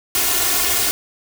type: noise with comb filter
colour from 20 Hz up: white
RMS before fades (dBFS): -18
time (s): 0.15-0.91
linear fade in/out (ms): 0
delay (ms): 2.8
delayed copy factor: +0.9
effects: none